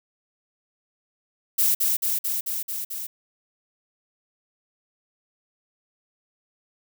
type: noise with echo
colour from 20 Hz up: violet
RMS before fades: -20 dBFS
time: 1.58-1.75 s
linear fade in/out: 10 ms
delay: 220 ms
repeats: 6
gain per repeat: -2 dB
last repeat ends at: 3.07 s
effects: none